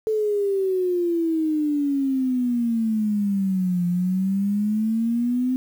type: exponential two-way sweep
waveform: sine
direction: down then up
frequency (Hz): 440 to 174.61 to 258.2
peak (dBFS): -19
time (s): 0.07-5.56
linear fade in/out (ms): 0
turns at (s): 3.86
effects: 8-bit